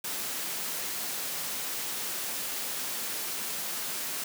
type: high-pass noise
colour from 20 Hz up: white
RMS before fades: -34 dBFS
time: 0.04-4.24 s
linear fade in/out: 5 ms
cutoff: 140 Hz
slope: 24 dB/octave
effects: none